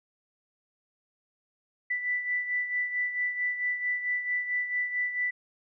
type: beating tone pair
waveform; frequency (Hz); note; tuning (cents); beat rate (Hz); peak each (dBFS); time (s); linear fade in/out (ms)
sine; 1978 / 1982.5; B6 / B6; +2 / +6; 4.5; -28 / -35; 1.9-5.31; 10
effects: none